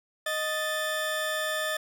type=tone pair together; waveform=30% pulse; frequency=622 / 1759.3 Hz; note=D#5 / A6; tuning=-1 / -1 cents; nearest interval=octave + tritone; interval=1800 cents; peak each=-28 / -28 dBFS; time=0.26-1.77 s; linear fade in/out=5 ms; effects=none